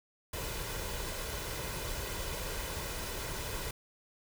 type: noise with comb filter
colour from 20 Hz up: pink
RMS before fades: -38 dBFS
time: 0.33-3.71 s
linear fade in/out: 5 ms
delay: 2 ms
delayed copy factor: +0.5
effects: none